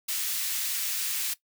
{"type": "high-pass noise", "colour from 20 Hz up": "white", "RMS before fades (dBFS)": -30, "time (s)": [0.08, 1.34], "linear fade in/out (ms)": 10, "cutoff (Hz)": 2000, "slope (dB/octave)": 12, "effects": ["noise-tail reverb RT60 0.1 s tail -17 dB re dry"]}